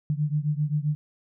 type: beating tone pair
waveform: sine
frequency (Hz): 146.83 / 154.43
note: D3 / D#3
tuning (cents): 0 / -13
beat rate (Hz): 7.6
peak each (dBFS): -25 / -27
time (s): 0.1-0.95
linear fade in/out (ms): 0
effects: none